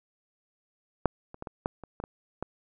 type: clicks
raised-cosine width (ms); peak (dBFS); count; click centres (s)
1; -7 / -29 / -23 / -23 / -13 / -28 / -22 / -22 / -18; 9; 1.057 / 1.344 / 1.424 / 1.472 / 1.659 / 1.837 / 2.001 / 2.039 / 2.426
effects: none